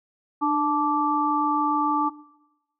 sine tone cluster, 298.9 / 873 / 1169 Hz, D4 / A5 / D6, +31 / -14 / -8 cents, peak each -24 dBFS, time 0.41-2.1 s, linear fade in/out 20 ms, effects noise-tail reverb RT60 1.0 s tail -20 dB re dry

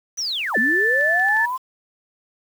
sine linear two-way sweep, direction down then up, 6120 to 207.7 to 1055 Hz, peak -22 dBFS, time 0.17-1.58 s, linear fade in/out 20 ms, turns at 0.58 s
sine tone with pitch glide, 1760 to 1746.8 Hz, A6 to A6, 0 to -13 cents, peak -16 dBFS, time 0.54-1.46 s, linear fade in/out 10 ms, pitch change -13 cents, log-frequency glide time 0.89-1.22 s
clicks, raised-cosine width 0.2 ms, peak -23 dBFS, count 4, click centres 1.011 / 1.197 / 1.285 / 1.368 s
effects 7-bit

